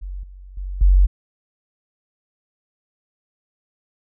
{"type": "tone with level steps", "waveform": "sine", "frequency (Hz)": 46.51, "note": "F#1", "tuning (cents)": 10, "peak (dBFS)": [-27, -37, -25, -9], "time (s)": [0.01, 1.07], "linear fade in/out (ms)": 20, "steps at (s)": [0.23, 0.57, 0.81], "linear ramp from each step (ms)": 5, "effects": []}